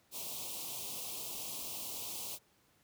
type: band-stop noise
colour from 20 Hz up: white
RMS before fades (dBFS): -42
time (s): 0.11-2.39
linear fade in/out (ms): 50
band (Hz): 1100 to 2500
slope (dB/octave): 48
effects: pink hiss -70 dBFS RMS until 2.83 s + high-pass 80 Hz 12 dB/octave